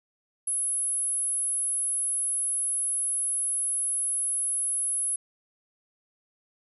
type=tone; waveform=sine; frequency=10660 Hz; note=E9; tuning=18 cents sharp; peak=-25 dBFS; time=0.47-5.16 s; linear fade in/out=5 ms; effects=none